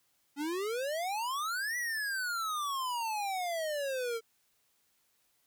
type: exponential two-way sweep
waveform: square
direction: up then down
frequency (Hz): 277.2 to 1975.5 to 446.6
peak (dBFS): -33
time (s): 0.36-4.21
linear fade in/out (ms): 50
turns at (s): 1.77
effects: white hiss -73 dBFS RMS until 5.46 s